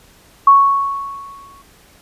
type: tone with exponential decay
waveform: sine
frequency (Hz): 1108.7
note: C#6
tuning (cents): 0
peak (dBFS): -3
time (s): 0.47-1.62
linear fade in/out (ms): 5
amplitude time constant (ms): 250
effects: pink hiss -48 dBFS RMS until 2.01 s + resampled to 32000 Hz